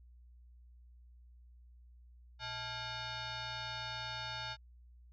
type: tone with frequency modulation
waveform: sine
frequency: 1396.9 Hz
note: F6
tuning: in tune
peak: -39 dBFS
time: 2.39-4.57 s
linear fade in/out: 50 ms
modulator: 758 Hz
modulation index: 4.3
effects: added 60 Hz sine -56 dBFS peak until 5.12 s